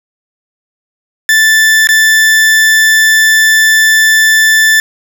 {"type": "tone with dropouts", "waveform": "40% pulse", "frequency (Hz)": 1760, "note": "A6", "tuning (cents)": 0, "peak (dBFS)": -4, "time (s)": [1.29, 4.8], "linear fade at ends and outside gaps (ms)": 1, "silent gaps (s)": [1.872, 1.889], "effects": []}